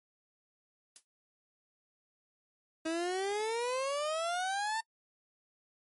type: noise with exponential decay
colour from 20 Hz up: blue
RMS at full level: -45 dBFS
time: 0.96-1.05 s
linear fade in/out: 0 ms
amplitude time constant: 18 ms
type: exponential sweep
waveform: 30% pulse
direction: up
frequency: 317.1 to 908 Hz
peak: -29 dBFS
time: 2.85-4.81 s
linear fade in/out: 10 ms
effects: noise-tail reverb RT60 0.1 s tail -26 dB re dry + MP3 48 kbps